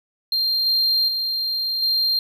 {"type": "tone with level steps", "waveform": "triangle", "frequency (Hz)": 4186, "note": "C8", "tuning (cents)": 0, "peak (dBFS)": [-17, -15, -20, -16], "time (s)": [0.32, 2.19], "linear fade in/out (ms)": 2, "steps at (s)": [0.66, 1.08, 1.82], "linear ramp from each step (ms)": 5, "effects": []}